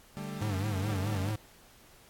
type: chord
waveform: 40% pulse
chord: D suspended fourth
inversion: none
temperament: equal with one note detuned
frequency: 146.83 / 196 / 221.1 Hz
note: D3 / G3 / A3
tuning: 0 / 0 / +9 cents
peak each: -40 / -39 / -43 dBFS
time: 0.17-1.31 s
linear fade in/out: 0 ms
type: tone with vibrato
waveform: square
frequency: 100.1 Hz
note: G2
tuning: 37 cents sharp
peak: -31 dBFS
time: 0.41-1.36 s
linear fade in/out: 5 ms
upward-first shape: sine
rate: 4.7 Hz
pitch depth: 140 cents each way
effects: pink hiss -58 dBFS RMS until 2.09 s + AAC 64 kbps